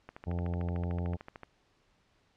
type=click train; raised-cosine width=0.5 ms; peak=-29 dBFS; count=19; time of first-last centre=0.09-1.433 s; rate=13.4 Hz
type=harmonic tone; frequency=87.1 Hz; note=F2; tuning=4 cents flat; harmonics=1 / 2 / 3 / 4 / 5 / 6 / 7 / 8 / 9 / 10; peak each=-32 / -37 / -45 / -47 / -46 / -51 / -49 / -53 / -51 / -55 dBFS; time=0.26-1.17 s; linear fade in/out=20 ms
effects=pink hiss -70 dBFS RMS until 2.36 s + low-pass 5000 Hz 12 dB/octave